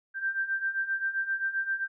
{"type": "beating tone pair", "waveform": "sine", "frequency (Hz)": [1568, 1575.6], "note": ["G6", "G6"], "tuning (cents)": [0, 8], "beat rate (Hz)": 7.6, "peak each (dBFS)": [-33, -29], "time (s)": [0.14, 1.88], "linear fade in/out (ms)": 50, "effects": []}